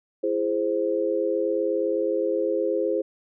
sine chord, E augmented, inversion none, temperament equal with one note detuned, 336 / 415.3 / 523.3 Hz, E4 / G#4 / B#4, +33 / 0 / 0 cents, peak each -27 / -26 / -25 dBFS, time 0.23-3.02 s, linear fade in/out 10 ms, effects none

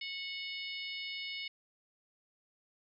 harmonic tone, 733 Hz, F#5, 16 cents flat, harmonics 3 / 4 / 5 / 6 / 7, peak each -42 / -44 / -46 / -48 / -49 dBFS, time 0.01-1.48 s, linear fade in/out 5 ms, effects none

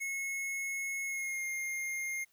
square tone with pitch glide, 2180 to 2125 Hz, C#7 to C7, -29 to +26 cents, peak -35 dBFS, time 0-2.25 s, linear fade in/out 20 ms, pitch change -45 cents, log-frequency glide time 1.05-1.45 s, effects white hiss -71 dBFS RMS until 2.32 s

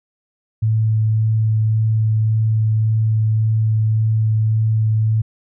sine tone with vibrato, 109.8 Hz, A2, 3 cents flat, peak -13 dBFS, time 0.62-5.22 s, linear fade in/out 10 ms, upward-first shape sine, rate 1.8 Hz, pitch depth 8 cents each way, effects none

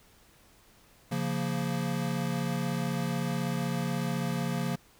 square chord, Bb minor, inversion first, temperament equal, 138.59 / 174.61 / 233.1 Hz, Db3 / F3 / Bb3, 0 / 0 / 0 cents, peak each -34 / -33 / -35 dBFS, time 1.11-4.76 s, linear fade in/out 10 ms, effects pink hiss -60 dBFS RMS until 4.99 s

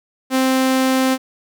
sawtooth tone, 261.6 Hz, C4, in tune, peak -10 dBFS, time 0.3-1.18 s, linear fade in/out 50 ms, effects none

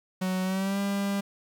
45% pulse tone with pitch glide, 185.9 to 199.24 Hz, F#3 to G3, +8 to +28 cents, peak -26 dBFS, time 0.21-1.21 s, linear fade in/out 10 ms, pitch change +120 cents, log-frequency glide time 0.43-0.79 s, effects 10-bit

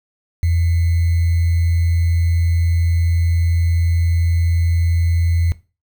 sine tone with sample-and-hold, 84.3 Hz, E2, 39 cents sharp, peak -13 dBFS, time 0.43-5.52 s, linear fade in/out 0 ms, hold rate 2100 Hz, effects noise-tail reverb RT60 0.3 s tail -17 dB re dry

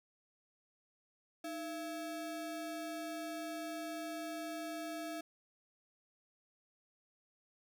square ring-modulated tone, 493.9 Hz, B4, in tune, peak -38 dBFS, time 1.44-5.21 s, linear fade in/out 5 ms, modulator 183 Hz, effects none

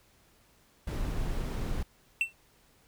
brown noise, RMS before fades -32 dBFS, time 0.87-1.83 s, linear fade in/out 5 ms
triangle tone with exponential decay, 2691 Hz, E7, 35 cents sharp, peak -19 dBFS, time 2.21-2.33 s, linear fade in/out 1 ms, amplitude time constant 24 ms
effects pink hiss -64 dBFS RMS until 2.87 s

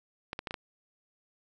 clicks, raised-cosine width 0.3 ms, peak -19 dBFS, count 5, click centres 0.331 / 0.391 / 0.472 / 0.509 / 0.542 s, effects none

